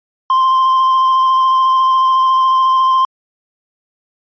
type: tone with vibrato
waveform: triangle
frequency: 1046.5 Hz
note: C6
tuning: in tune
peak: -7 dBFS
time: 0.3-3.05 s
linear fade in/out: 2 ms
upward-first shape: square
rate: 14 Hz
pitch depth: 10 cents each way
effects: resampled to 11025 Hz